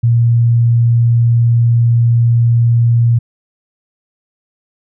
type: tone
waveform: sine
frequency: 117.6 Hz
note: A#2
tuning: 16 cents sharp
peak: -7 dBFS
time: 0.03-3.19 s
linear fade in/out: 10 ms
effects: none